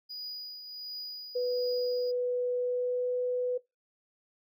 triangle tone with tremolo, 4921 Hz, D#8, 20 cents flat, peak -35 dBFS, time 0.09-2.12 s, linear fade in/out 20 ms, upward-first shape triangle, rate 1.4 Hz, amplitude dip 55%
sine tone with pitch glide, 493.9 to 497 Hz, B4 to B4, 0 to +11 cents, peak -27 dBFS, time 1.35-3.58 s, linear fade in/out 10 ms, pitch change +11 cents, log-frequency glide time 2.56-3.14 s
effects noise-tail reverb RT60 0.2 s tail -21 dB re dry

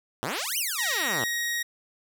5% pulse exponential two-way sweep, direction up then down, 105.5 to 3136 to 105.5 Hz, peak -17 dBFS, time 0.23-1.24 s, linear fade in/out 0 ms, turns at 0.58 s
sawtooth tone, 1886 Hz, A#6, 20 cents sharp, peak -23 dBFS, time 0.78-1.63 s, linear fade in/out 10 ms
effects none

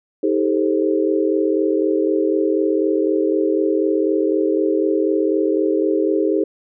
sine chord, A half-diminished seventh, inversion second, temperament just, 316.8 / 396 / 440 / 528 Hz, Eb4 / G4 / A4 / C5, +31 / +18 / 0 / +16 cents, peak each -19 / -19 / -22 / -24 dBFS, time 0.23-6.44 s, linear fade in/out 5 ms, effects none

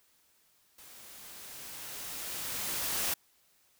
white noise with level ramp, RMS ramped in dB -53 to -31 dBFS, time 0.78-3.14 s, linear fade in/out 5 ms, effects white hiss -68 dBFS RMS until 3.79 s

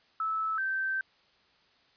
sine tone pair in turn, 1307 / 1554.3 Hz, E6 / G6, -15 / -15 cents, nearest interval minor third, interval 300 cents, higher second, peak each -28 dBFS, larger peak neither, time 0.2-0.58 / 0.58-1.01 s, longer second, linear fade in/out 2 ms, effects white hiss -65 dBFS RMS until 1.96 s + resampled to 11025 Hz

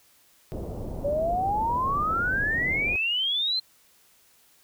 pink low-pass noise, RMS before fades -34 dBFS, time 0.52-2.96 s, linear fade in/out 0 ms, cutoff 680 Hz, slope 24 dB/octave
sine exponential sweep, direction up, 560 to 4186 Hz, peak -23 dBFS, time 1.04-3.6 s, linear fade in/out 10 ms
effects white hiss -60 dBFS RMS until 4.63 s

